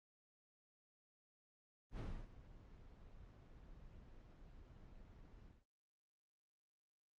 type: noise with ADSR envelope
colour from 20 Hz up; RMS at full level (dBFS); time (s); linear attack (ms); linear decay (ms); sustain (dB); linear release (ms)
brown; -43; 1.91-5.65; 77; 290; -16; 190
effects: low-pass 5000 Hz 12 dB/octave + Opus 24 kbps